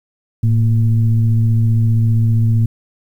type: tone with frequency modulation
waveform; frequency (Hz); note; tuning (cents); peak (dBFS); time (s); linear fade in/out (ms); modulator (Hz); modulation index
sine; 111.4; A2; +22; -10; 0.43-2.66; 5; 119; 0.48
effects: 8-bit